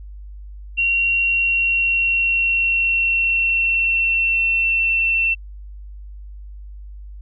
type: tone with pitch glide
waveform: sine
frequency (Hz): 2747 to 2694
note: F7 to E7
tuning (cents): -29 to +37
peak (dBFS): -15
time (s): 0.77-5.35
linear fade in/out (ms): 20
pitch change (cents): -34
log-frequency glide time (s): 1.16-4.92
effects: added 50 Hz sine -33 dBFS peak until 7.21 s

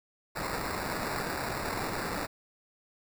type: noise with sample-and-hold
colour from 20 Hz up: white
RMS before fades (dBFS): -34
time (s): 0.35-2.27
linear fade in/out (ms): 20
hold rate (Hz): 3150
effects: none

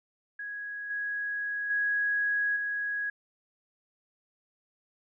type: tone with level steps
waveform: sine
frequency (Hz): 1661.2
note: G#6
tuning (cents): 0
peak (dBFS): -35 / -30 / -25 / -29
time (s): 0.39-3.1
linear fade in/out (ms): 5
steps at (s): 0.9 / 1.7 / 2.56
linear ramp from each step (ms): 5
effects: none

